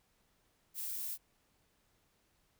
violet noise, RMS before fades -40 dBFS, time 0.74-1.18 s, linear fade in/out 50 ms, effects pink hiss -74 dBFS RMS until 2.59 s

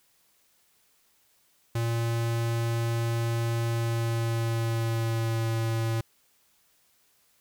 square tone with pitch glide, 116 to 113.61 Hz, A#2 to A#2, -8 to -44 cents, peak -26 dBFS, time 1.75-6.01 s, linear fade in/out 5 ms, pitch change -36 cents, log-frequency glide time 3.66-5.48 s, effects white hiss -66 dBFS RMS until 7.4 s

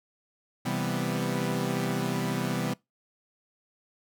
sawtooth chord, C major seventh, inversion none, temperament equal, 130.81 / 164.81 / 196 / 246.9 Hz, C3 / E3 / G3 / B3, 0 / 0 / 0 / 0 cents, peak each -29 / -29 / -29 / -29 dBFS, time 0.65-2.74 s, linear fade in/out 10 ms, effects noise-tail reverb RT60 0.2 s tail -23 dB re dry

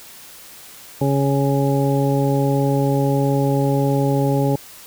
harmonic tone, 138.59 Hz, C#3, in tune, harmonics 1 / 2 / 3 / 4 / 6, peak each -18 / -21 / -23 / -24 / -26 dBFS, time 1.01-4.56 s, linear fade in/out 5 ms, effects white hiss -41 dBFS RMS until 4.86 s

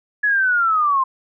sine linear sweep, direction down, 1707 to 1035 Hz, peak -14 dBFS, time 0.23-1.04 s, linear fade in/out 10 ms, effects none

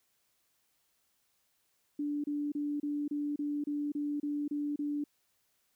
sine tone bursts, 292.1 Hz, D4, 9 cents flat, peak -31 dBFS, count 11, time 1.99-5.04 s, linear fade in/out 5 ms, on 250 ms, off 30 ms, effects white hiss -75 dBFS RMS until 5.75 s

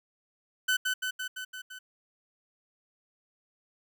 30% pulse tone with echo, 1510 Hz, F#6, 35 cents sharp, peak -21 dBFS, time 0.68-0.77 s, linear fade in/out 10 ms, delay 170 ms, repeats 6, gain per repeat -3 dB, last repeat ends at 1.79 s, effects none

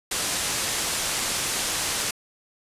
white low-pass noise, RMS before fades -27 dBFS, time 0.11-2.11 s, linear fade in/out 5 ms, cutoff 10000 Hz, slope 24 dB/octave, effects resampled to 32000 Hz

